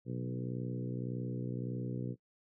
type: harmonic tone with a mistuned harmonic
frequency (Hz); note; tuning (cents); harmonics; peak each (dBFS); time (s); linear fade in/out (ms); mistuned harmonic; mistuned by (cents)
61.74; B1; 0; 2 / 3 / 4 / 5 / 6 / 7 / 8; -38 / -42 / -44 / -46 / -48 / -49 / -50; 0.05-2.16; 50; 2; +28
effects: noise-tail reverb RT60 0.1 s tail -22 dB re dry